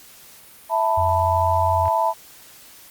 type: chord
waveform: sine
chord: E suspended fourth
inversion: none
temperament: equal with one note detuned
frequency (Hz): 659.3 / 886.1 / 987.8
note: E5 / A5 / B5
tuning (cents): 0 / +12 / 0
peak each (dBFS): -22 / -20 / -22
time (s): 0.69-2.14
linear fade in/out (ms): 50
type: tone with pitch glide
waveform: sine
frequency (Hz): 88.2 to 89.59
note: F2 to F2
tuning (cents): +18 to +45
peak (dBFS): -23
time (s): 0.97-1.89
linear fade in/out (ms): 10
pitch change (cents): +27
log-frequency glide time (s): 1.58-1.73
type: clicks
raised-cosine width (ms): 0.5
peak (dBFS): -24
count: 2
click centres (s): 1.856 / 1.881
effects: white hiss -46 dBFS RMS until 2.9 s + Opus 48 kbps